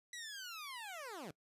15% pulse linear sweep, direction down, 1975.5 to 130.9 Hz, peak -39 dBFS, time 0.13-1.31 s, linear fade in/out 2 ms, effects noise-tail reverb RT60 0.1 s tail -22 dB re dry + resampled to 32000 Hz

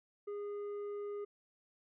triangle tone with tanh clipping, 410 Hz, G#4, 22 cents flat, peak -40 dBFS, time 0.27-1.25 s, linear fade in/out 10 ms, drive 10 dB, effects none

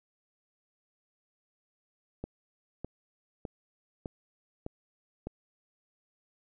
click train, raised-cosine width 2 ms, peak -23 dBFS, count 6, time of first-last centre 2.24-5.27 s, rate 1.65 Hz, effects none

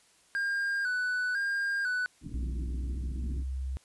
triangle tone with vibrato, 1548 Hz, G6, 22 cents flat, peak -26 dBFS, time 0.35-2.06 s, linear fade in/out 0 ms, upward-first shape square, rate 1 Hz, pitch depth 66 cents each way
white low-pass noise, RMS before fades -42 dBFS, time 2.21-3.44 s, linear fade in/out 50 ms, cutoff 310 Hz, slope 48 dB/octave
sine tone with pitch glide, 61.74 to 65.79 Hz, B1 to C2, 0 to +10 cents, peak -31 dBFS, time 2.34-3.77 s, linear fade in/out 0 ms, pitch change +110 cents, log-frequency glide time 2.62-3.46 s
effects white hiss -63 dBFS RMS until 3.84 s + resampled to 24000 Hz

